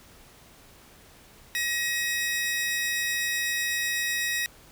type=tone pair together; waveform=sawtooth; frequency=1900 / 2536 Hz; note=A#6 / D#7; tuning=+33 / +32 cents; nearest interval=perfect fourth; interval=499 cents; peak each=-23 / -30 dBFS; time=1.55-4.46 s; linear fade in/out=0 ms; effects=pink hiss -53 dBFS RMS until 4.71 s